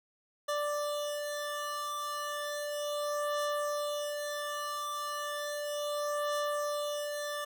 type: beating tone pair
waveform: 25% pulse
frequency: 587.3 / 587.64 Hz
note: D5 / D5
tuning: 0 / +1 cents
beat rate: 0.34 Hz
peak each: -34 / -31 dBFS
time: 0.48-7.45 s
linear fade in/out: 10 ms
effects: none